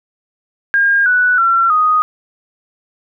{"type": "tone with pitch steps", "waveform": "sine", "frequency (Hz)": [1615, 1481, 1358, 1245.3], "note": ["G#6", "F#6", "F6", "D#6"], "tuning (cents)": [-49, 1, -49, 1], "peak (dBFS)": -9, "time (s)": [0.74, 2.02], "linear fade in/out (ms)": 0, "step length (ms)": 320, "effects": []}